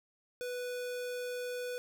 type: tone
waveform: square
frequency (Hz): 493.9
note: B4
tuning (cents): 0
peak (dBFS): -37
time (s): 0.41-1.78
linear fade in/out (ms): 0
effects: none